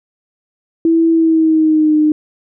sine tone with pitch glide, 328.9 to 305.1 Hz, E4 to D#4, -4 to -34 cents, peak -8 dBFS, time 0.85-2.12 s, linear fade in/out 2 ms, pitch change -130 cents, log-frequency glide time 1.11-1.96 s, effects none

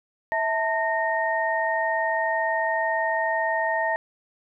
sine tone cluster, 651 / 893 / 1849 Hz, E5 / A5 / A#6, -22 / +25 / -15 cents, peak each -26 dBFS, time 0.32-3.96 s, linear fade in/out 0 ms, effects none

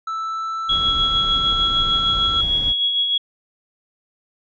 triangle tone with pitch glide, 1318.5 to 1340.8 Hz, E6 to E6, 0 to +29 cents, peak -21 dBFS, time 0.07-2.41 s, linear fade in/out 5 ms, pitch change +29 cents, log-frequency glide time 0.2-1.73 s
brown noise, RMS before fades -29 dBFS, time 0.68-2.74 s, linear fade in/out 50 ms
sine tone with tremolo, 3334 Hz, G#7, 6 cents sharp, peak -15 dBFS, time 0.69-3.18 s, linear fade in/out 5 ms, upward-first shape sine, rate 6.6 Hz, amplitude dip 40%
effects resampled to 16000 Hz

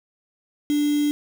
sine tone with quantisation, 293.7 Hz, D4, in tune, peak -18 dBFS, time 0.7-1.11 s, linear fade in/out 0 ms, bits 5, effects none

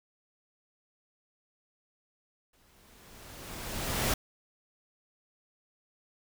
pink noise with exponential growth, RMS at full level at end -27 dBFS, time 2.53-4.14 s, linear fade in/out 5 ms, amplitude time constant 350 ms, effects none

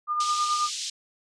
sine tone with tremolo, 1210 Hz, D#6, 49 cents flat, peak -21 dBFS, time 0.07-0.7 s, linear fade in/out 50 ms, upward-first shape sine, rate 9.3 Hz, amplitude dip 45%
white band-pass noise, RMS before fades -33 dBFS, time 0.2-0.9 s, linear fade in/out 5 ms, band 3000 to 6900 Hz, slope 24 dB/octave
effects resampled to 22050 Hz

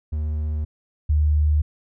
triangle / sine tone pair in turn, 76.3 / 75.34 Hz, D#2 / D2, -33 / +45 cents, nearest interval unison, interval 22 cents, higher first, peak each -20 / -15 dBFS, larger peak second, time 0.12-0.65 / 1.09-1.62 s, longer neither, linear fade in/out 10 ms, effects none

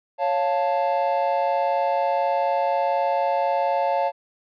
triangle chord, Db augmented, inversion none, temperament equal, 554.4 / 698.5 / 880 Hz, Db5 / F5 / A5, 0 / 0 / 0 cents, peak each -22 dBFS, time 0.18-4.12 s, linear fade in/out 50 ms, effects resampled to 11025 Hz

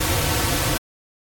pink noise with comb filter, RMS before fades -21 dBFS, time 0-0.78 s, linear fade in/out 10 ms, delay 4.9 ms, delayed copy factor -0.8, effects AAC 64 kbps

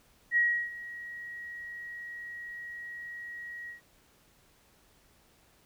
sine tone with ADSR envelope, 1902 Hz, A#6, 34 cents sharp, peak -21 dBFS, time 0.31-3.81 s, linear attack 57 ms, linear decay 330 ms, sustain -18 dB, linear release 120 ms, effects pink hiss -64 dBFS RMS until 5.65 s

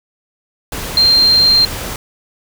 sine tone in noise, 4176 Hz, C8, 4 cents flat, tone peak -7 dBFS, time 0.97-1.65 s, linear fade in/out 2 ms, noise pink, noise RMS -24 dBFS, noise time 0.72-1.96 s, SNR +14 dB, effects none

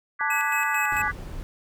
sine chord, G# half-diminished seventh, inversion second, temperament equal, 1174.7 / 1480 / 1661.2 / 1975.5 Hz, D6 / F#6 / G#6 / B6, 0 / 0 / 0 / 0 cents, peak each -29 dBFS, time 0.19-1.12 s, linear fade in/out 20 ms
sine tone with pitch glide, 880 to 851 Hz, A5 to G#5, 0 to +42 cents, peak -28 dBFS, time 0.21-1.08 s, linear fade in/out 0 ms, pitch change -58 cents, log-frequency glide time 0.7-0.87 s
square tone with tremolo, 2567 Hz, E7, 47 cents flat, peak -27 dBFS, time 0.3-1.02 s, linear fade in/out 5 ms, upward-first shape square, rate 4.5 Hz, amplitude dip 60%
brown noise, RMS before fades -36 dBFS, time 0.92-1.43 s, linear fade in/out 0 ms
effects none

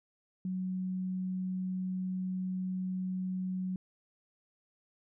sine tone, 185.4 Hz, F#3, 4 cents sharp, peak -32 dBFS, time 0.45-3.76 s, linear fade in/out 2 ms, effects none

